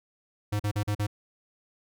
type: tone bursts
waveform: square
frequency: 103.9 Hz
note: G#2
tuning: 1 cent sharp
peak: -26 dBFS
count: 5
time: 0.52-1.069 s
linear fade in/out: 10 ms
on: 77 ms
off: 41 ms
effects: none